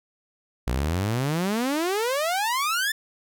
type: exponential sweep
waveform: sawtooth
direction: up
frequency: 57.1 to 1791 Hz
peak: -19 dBFS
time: 0.67-2.92 s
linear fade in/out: 5 ms
effects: none